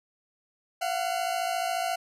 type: tone pair together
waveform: 40% pulse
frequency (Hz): 685.8 / 740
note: F5 / F#5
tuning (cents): -32 / 0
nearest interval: minor second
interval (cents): 132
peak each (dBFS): -29 / -29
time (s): 0.81-1.96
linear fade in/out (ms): 10
effects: resampled to 32000 Hz